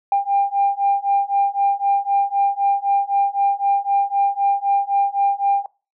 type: beating tone pair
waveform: sine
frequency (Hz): 796 / 799.9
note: G5 / G5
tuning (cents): +26 / +35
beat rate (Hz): 3.9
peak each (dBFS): -18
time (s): 0.12-5.66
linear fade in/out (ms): 2
effects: noise-tail reverb RT60 0.3 s tail -21 dB re dry + tanh soft clip ceiling -9 dBFS